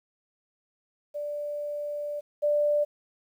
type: tone pair in turn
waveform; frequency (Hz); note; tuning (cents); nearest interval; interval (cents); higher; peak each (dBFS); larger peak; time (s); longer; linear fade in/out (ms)
sine; 587.3 / 589.5; D5 / D5; 0 / +6; unison; 6; second; -30 / -21; second; 1.14-2.21 / 2.42-2.85; first; 20
effects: 10-bit